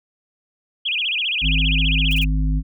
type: tone with vibrato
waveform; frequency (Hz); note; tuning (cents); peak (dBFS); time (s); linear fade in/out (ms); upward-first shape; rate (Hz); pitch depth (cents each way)
sine; 2847; F7; +33; -19; 0.85-2.25; 10; sine; 15; 290
type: harmonic tone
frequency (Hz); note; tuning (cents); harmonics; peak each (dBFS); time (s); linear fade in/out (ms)
51.8; G#1; -4; 1 / 3 / 5; -17 / -24 / -28; 1.41-2.63; 50
type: noise bursts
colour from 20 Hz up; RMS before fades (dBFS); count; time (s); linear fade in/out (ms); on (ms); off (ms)
blue; -36; 3; 2.11-2.238; 0; 24; 28
effects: none